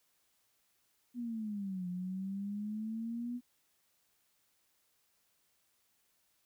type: exponential two-way sweep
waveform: sine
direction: down then up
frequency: 246.9 to 177.5 to 246.9 Hz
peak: -36 dBFS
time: 1.14-3.41 s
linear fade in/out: 50 ms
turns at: 1.88 s
effects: white hiss -75 dBFS RMS until 6.45 s